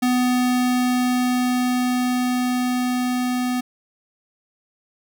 square tone with level ramp, 249.5 Hz, B3, 18 cents sharp, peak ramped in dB -17 to -21 dBFS, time 0.02-3.61 s, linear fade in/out 10 ms, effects none

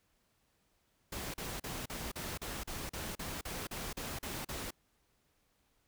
pink noise bursts, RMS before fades -41 dBFS, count 14, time 1.12-4.707 s, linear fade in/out 5 ms, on 220 ms, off 39 ms, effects pink hiss -75 dBFS RMS until 5.87 s

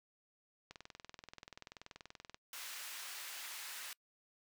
click train, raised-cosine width 0.2 ms, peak -32 dBFS, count 35, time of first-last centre 0.71-2.345 s, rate 20.8 Hz
pink high-pass noise, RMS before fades -47 dBFS, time 2.53-3.93 s, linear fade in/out 2 ms, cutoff 1500 Hz, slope 12 dB/octave
effects noise-tail reverb RT60 0.1 s tail -25 dB re dry

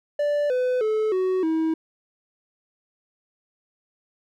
triangle tone with pitch steps, 585 / 503.4 / 433.2 / 372.8 / 320.8 Hz, D5 / B4 / A4 / F#4 / E4, -7 / +33 / -27 / +13 / -47 cents, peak -18 dBFS, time 0.19-1.74 s, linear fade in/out 5 ms, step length 310 ms, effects none

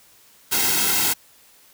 white noise with comb filter, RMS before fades -20 dBFS, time 0.51-1.14 s, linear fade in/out 20 ms, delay 1.7 ms, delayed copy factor -0.8, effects white hiss -53 dBFS RMS until 1.73 s

